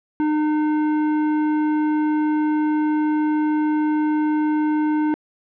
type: tone with tanh clipping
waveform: triangle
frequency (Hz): 304.4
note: D#4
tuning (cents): -38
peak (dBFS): -19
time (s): 0.2-5.14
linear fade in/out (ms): 0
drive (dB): 18
effects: low-pass 2000 Hz 12 dB/octave